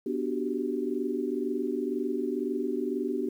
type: chord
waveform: sine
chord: G major seventh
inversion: first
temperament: equal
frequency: 246.9 / 293.7 / 370 / 392 Hz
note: B3 / D4 / F#4 / G4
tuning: 0 / 0 / 0 / 0 cents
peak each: -33 dBFS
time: 0.06-3.29 s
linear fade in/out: 5 ms
effects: 10-bit